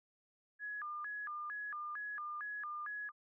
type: tone with vibrato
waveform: sine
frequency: 1422 Hz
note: F6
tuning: 31 cents sharp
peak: -40 dBFS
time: 0.59-3.12 s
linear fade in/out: 50 ms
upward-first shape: square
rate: 2.2 Hz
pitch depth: 290 cents each way
effects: none